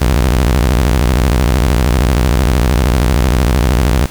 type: tone with vibrato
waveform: sawtooth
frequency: 61.74 Hz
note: B1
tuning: in tune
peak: -5 dBFS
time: 0.01-4.06 s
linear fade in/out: 5 ms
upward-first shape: square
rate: 13 Hz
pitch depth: 240 cents each way
effects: pink hiss -32 dBFS RMS until 4.1 s